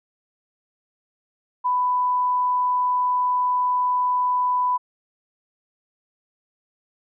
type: tone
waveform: sine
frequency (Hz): 995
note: B5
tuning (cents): +13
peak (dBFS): -18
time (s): 1.64-4.78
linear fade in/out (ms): 20
effects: none